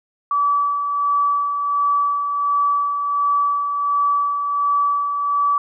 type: tone with tremolo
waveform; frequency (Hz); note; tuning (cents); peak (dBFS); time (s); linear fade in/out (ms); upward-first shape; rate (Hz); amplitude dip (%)
sine; 1150; D6; -37; -14; 0.31-5.58; 2; sine; 1.4; 45
effects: none